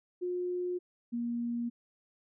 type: tone pair in turn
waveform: sine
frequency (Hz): 358.3 / 236.9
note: F4 / A#3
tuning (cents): +44 / +28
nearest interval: perfect fifth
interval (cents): 716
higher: first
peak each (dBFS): -31 / -31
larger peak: neither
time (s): 0.21-0.79 / 1.12-1.7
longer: neither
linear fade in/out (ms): 20
effects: none